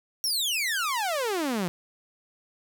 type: exponential sweep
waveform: sawtooth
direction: down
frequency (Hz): 5740 to 166.6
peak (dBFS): -22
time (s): 0.24-1.68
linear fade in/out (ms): 0
effects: none